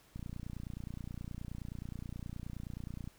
click train, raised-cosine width 5 ms, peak -30 dBFS, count 87, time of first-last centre 0.16-3.075 s, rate 29.5 Hz, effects pink hiss -64 dBFS RMS until 3.18 s

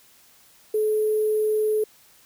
sine tone with sample-and-hold, 428.9 Hz, A4, 44 cents flat, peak -19 dBFS, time 0.74-1.84 s, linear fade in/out 5 ms, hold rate 11025 Hz, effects white hiss -55 dBFS RMS until 2.25 s

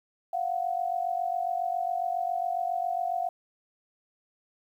sine tone pair together, 694.7 / 742 Hz, F5 / F#5, -9 / +5 cents, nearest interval minor second, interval 114 cents, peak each -29 / -30 dBFS, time 0.33-3.29 s, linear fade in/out 5 ms, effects 10-bit

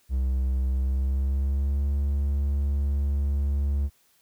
triangle tone with pitch glide, 65 to 70.47 Hz, C2 to C#2, -11 to +29 cents, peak -20 dBFS, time 0.09-3.9 s, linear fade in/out 50 ms, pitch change +140 cents, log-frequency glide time 0.69-1.86 s, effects white hiss -64 dBFS RMS until 4.21 s

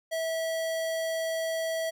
square tone, 651 Hz, E5, 22 cents flat, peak -29 dBFS, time 0.11-1.91 s, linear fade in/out 20 ms, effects none

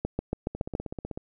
two click trains, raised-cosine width 2 ms, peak -21 / -14 dBFS, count 11 / 6, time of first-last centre 0.55-1.175 / 0.05-0.751 s, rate 16 / 7.13 Hz, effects none

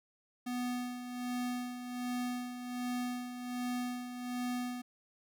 square tone with tremolo, 246.9 Hz, B3, in tune, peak -34 dBFS, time 0.46-4.82 s, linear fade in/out 10 ms, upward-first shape sine, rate 1.3 Hz, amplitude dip 60%, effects none

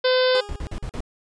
harmonic tone, 510 Hz, C5, 44 cents flat, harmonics 1 / 2 / 3 / 4 / 5 / 6 / 7 / 8 / 9 / 10, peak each -17 / -29 / -27 / -34 / -36 / -32 / -28 / -34 / -31 / -34 dBFS, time 0.04-0.41 s, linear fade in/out 10 ms
20% pulse tone with exponential decay, 410 Hz, G#4, 22 cents flat, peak -24 dBFS, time 0.35-0.91 s, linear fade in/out 0 ms, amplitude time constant 120 ms
brown noise bursts, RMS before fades -29 dBFS, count 5, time 0.49-1.005 s, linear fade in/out 0 ms, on 67 ms, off 45 ms
effects resampled to 22050 Hz

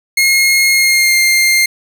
sawtooth tone with pitch glide, 2152 to 2110 Hz, C7 to C7, +48 to +14 cents, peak -5 dBFS, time 0.17-1.66 s, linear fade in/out 5 ms, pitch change -34 cents, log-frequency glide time 0.71-1.18 s, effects none

